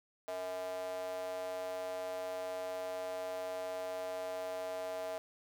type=tone with high-pass filter; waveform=square; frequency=92.1 Hz; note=F#2; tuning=7 cents flat; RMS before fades=-40 dBFS; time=0.28-5.18 s; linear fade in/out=0 ms; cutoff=600 Hz; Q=7.4; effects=none